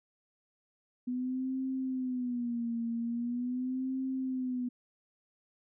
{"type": "tone with vibrato", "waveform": "sine", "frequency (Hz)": 246.9, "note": "B3", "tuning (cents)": 0, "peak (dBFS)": -31, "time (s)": [1.07, 4.69], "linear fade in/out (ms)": 10, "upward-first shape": "sine", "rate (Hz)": 0.42, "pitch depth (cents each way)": 110, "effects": []}